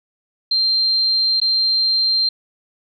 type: tone with dropouts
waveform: sine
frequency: 4162 Hz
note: C8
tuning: 10 cents flat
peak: -14 dBFS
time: 0.51-2.29 s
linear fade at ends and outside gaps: 5 ms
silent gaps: 1.401-1.415 s
effects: none